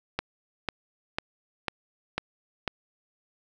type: click train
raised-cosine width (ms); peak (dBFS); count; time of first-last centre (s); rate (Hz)
0.3; -11; 6; 0.19-2.678; 2.01
effects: none